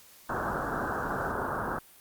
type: low-pass noise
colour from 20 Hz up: white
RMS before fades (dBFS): -32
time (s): 0.29-1.79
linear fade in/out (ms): 5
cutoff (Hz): 1600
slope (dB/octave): 96
effects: white hiss -55 dBFS RMS until 2 s + Opus 48 kbps